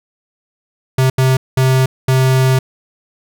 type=tone bursts at uneven times; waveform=square; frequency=130.81 Hz; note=C3; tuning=in tune; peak=-10 dBFS; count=4; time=0.98-1.1 / 1.18-1.37 / 1.57-1.86 / 2.08-2.59 s; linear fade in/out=5 ms; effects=none